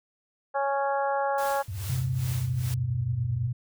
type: harmonic tone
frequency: 277.2 Hz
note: C#4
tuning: in tune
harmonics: 2 / 3 / 4 / 5 / 6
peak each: -28 / -27 / -34 / -36 / -38 dBFS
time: 0.54-1.63 s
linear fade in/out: 20 ms
type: noise with tremolo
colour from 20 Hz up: white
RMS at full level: -39 dBFS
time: 1.38-2.74 s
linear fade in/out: 0 ms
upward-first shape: sine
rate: 2.4 Hz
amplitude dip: 85%
type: tone with vibrato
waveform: sine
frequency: 95.9 Hz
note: G2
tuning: 37 cents flat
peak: -31 dBFS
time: 1.68-3.48 s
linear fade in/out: 5 ms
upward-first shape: sine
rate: 17 Hz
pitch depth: 260 cents each way
type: tone with pitch glide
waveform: sine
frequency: 130.1 to 122.09 Hz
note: C3 to B2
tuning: -9 to -19 cents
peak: -26 dBFS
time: 1.89-3.53 s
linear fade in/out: 10 ms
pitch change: -110 cents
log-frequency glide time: 2.09-3.28 s
effects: none